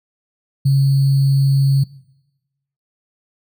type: tone with sample-and-hold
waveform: sine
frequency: 137.1 Hz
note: C#3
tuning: 19 cents flat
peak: -10 dBFS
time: 0.65-1.84 s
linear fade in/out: 10 ms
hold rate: 4410 Hz
effects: noise-tail reverb RT60 1.0 s tail -21 dB re dry